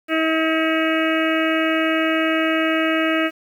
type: harmonic tone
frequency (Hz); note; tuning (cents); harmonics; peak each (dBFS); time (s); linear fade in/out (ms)
320.2; D#4; +50; 1 / 2 / 4 / 5 / 6 / 7 / 8 / 9; -20 / -23 / -26 / -27 / -28 / -28 / -29 / -30; 0.08-3.31; 50
effects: 8-bit